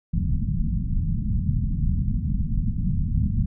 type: low-pass noise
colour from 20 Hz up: pink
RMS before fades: -23 dBFS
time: 0.13-3.46 s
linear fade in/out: 5 ms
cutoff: 220 Hz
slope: 48 dB/octave
effects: none